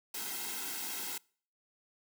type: noise with comb filter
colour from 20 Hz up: white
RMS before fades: -39 dBFS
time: 0.14-1.18 s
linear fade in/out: 5 ms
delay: 1.7 ms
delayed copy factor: -0.85
effects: noise-tail reverb RT60 0.5 s tail -26 dB re dry + high-pass 200 Hz 12 dB/octave